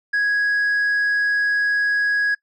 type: tone with tanh clipping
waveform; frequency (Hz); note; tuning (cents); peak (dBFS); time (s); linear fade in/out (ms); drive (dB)
sine; 1661.2; G#6; 0; -17; 0.13-2.35; 10; 2
effects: noise-tail reverb RT60 0.1 s tail -23 dB re dry